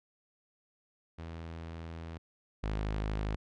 sawtooth tone pair in turn, 82.41 / 52.44 Hz, E2 / G#1, 0 / +17 cents, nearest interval minor sixth, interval 783 cents, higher first, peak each -37 / -28 dBFS, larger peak second, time 1.18-2.18 / 2.63-3.36 s, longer first, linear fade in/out 10 ms, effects low-pass 4000 Hz 12 dB/octave

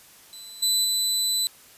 25% pulse tone with level steps, 4000 Hz, B7, 21 cents sharp, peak -36 / -16 / -18 dBFS, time 0.33-1.47 s, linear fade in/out 0 ms, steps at 0.62 / 0.84 s, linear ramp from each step 10 ms, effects white hiss -51 dBFS RMS until 1.77 s + resampled to 32000 Hz

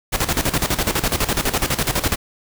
pink noise with tremolo, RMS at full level -18 dBFS, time 0.12-2.16 s, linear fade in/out 20 ms, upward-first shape square, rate 12 Hz, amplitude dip 75%, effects none

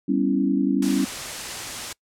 sine chord, C# half-diminished seventh, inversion second, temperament equal, 196 / 246.9 / 277.2 / 329.6 Hz, G3 / B3 / C#4 / E4, 0 / 0 / 0 / 0 cents, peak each -24 / -26 / -21 / -27 dBFS, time 0.08-1.05 s, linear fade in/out 10 ms
white noise, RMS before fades -31 dBFS, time 0.82-1.93 s, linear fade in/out 5 ms
effects noise-tail reverb RT60 0.1 s tail -24 dB re dry + low-pass 9000 Hz 12 dB/octave

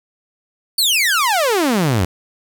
sawtooth exponential sweep, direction down, 4618 to 84.2 Hz, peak -10 dBFS, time 0.78-2.05 s, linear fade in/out 5 ms, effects 7-bit

